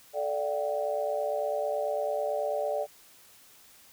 sine tone cluster, 437.6 / 587 / 702 / 771 Hz, A4 / D5 / F5 / G5, -9 / -1 / +9 / -29 cents, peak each -35 / -29 / -37 / -36 dBFS, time 0.13-2.87 s, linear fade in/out 50 ms, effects white hiss -56 dBFS RMS until 3.92 s

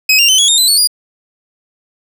25% pulse tone with pitch steps, 2539 / 2785 / 3054 / 3350 / 3675 / 4030 / 4421 / 4849 Hz, D#7 / F7 / G7 / G#7 / A#7 / B7 / C#8 / D#8, +34 / -5 / -46 / +14 / -25 / +34 / -5 / -45 cents, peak -3 dBFS, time 0.09-0.874 s, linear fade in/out 5 ms, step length 98 ms, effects none

